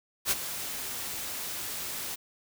white noise with ADSR envelope, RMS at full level -24 dBFS, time 0.25-2.16 s, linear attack 62 ms, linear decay 28 ms, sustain -12 dB, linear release 16 ms, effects none

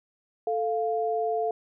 sine tone pair together, 440.8 / 698.5 Hz, A4 / F5, +3 / 0 cents, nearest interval minor sixth, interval 797 cents, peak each -27 dBFS, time 0.47-1.51 s, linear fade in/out 2 ms, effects none

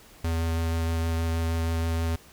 square tone with vibrato, 82.41 Hz, E2, in tune, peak -25 dBFS, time 0.24-2.16 s, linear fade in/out 5 ms, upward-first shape sine, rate 6.3 Hz, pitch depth 9 cents each way, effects pink hiss -52 dBFS RMS until 2.32 s

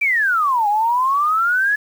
sine exponential two-way sweep, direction down then up, 2390 to 809 to 1717 Hz, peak -14 dBFS, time 0.01-1.76 s, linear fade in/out 10 ms, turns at 0.68 s, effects 7-bit

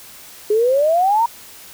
sine exponential sweep, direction up, 410.9 to 956 Hz, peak -12 dBFS, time 0.5-1.26 s, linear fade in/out 5 ms, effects white hiss -40 dBFS RMS until 1.73 s

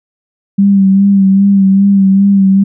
sine tone with vibrato, 196 Hz, G3, in tune, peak -4 dBFS, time 0.58-2.64 s, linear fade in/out 10 ms, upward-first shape sine, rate 2.5 Hz, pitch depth 35 cents each way, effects none

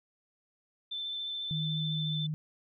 sine tone with vibrato, 3538 Hz, A7, 9 cents sharp, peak -34 dBFS, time 0.91-2.27 s, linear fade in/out 10 ms, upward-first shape sine, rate 14 Hz, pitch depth 12 cents each way
sine tone with pitch glide, 155.56 to 153.77 Hz, D#3 to D#3, 0 to -20 cents, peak -31 dBFS, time 1.51-2.34 s, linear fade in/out 0 ms, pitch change -20 cents, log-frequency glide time 1.94-2.13 s
effects none

